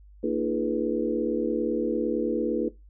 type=tone cluster; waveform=sine; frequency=232.1 / 302.8 / 340.4 / 420 / 489.1 Hz; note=A#3 / D#4 / F4 / G#4 / B4; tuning=-7 / -47 / -44 / +19 / -17 cents; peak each=-30 dBFS; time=0.23-2.69 s; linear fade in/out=10 ms; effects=noise-tail reverb RT60 0.2 s tail -18 dB re dry + added 50 Hz sine -48 dBFS peak until 2.89 s